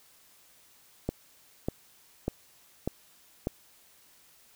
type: click train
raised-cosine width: 2 ms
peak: -15 dBFS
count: 5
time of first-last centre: 1.09-3.471 s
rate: 1.68 Hz
effects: white hiss -60 dBFS RMS until 4.55 s